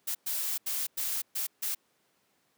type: noise bursts at uneven times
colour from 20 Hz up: blue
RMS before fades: -32 dBFS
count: 6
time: 0.07-0.15 / 0.26-0.58 / 0.66-0.87 / 0.97-1.22 / 1.35-1.47 / 1.62-1.75 s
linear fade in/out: 10 ms
effects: pink hiss -71 dBFS RMS until 2.57 s + high-pass 200 Hz 12 dB/octave